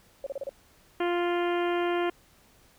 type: tone bursts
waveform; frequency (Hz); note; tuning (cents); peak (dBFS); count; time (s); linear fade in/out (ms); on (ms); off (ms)
sine; 551; C#5; -11; -30; 5; 0.24-0.493; 2; 25; 32
type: harmonic tone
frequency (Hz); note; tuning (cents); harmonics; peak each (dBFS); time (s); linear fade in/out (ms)
349.2; F4; 0; 1 / 2 / 3 / 4 / 5 / 6 / 7 / 8 / 9; -26 / -32 / -36 / -38 / -40 / -42 / -43 / -44 / -45; 1-2.1; 5
effects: pink hiss -60 dBFS RMS until 2.78 s